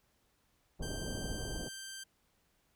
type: low-pass noise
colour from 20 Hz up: pink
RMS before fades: -40 dBFS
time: 0.79-1.69 s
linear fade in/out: 20 ms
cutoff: 690 Hz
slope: 24 dB/octave
type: tone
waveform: 10% pulse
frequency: 1568 Hz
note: G6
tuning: in tune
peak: -35 dBFS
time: 0.82-2.04 s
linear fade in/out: 10 ms
effects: pink hiss -74 dBFS RMS until 2.75 s